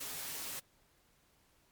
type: noise with comb filter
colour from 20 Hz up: white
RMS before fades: -42 dBFS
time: 0-0.6 s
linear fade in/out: 10 ms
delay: 7.3 ms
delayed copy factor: +0.5
effects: pink hiss -70 dBFS RMS until 1.71 s + MP3 96 kbps